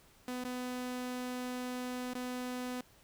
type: tone with dropouts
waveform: sawtooth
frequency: 250 Hz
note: B3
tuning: 21 cents sharp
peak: -33 dBFS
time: 0.28-2.81 s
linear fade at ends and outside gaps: 2 ms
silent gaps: 0.439-0.449 / 2.135-2.151 s
effects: pink hiss -63 dBFS RMS until 3.03 s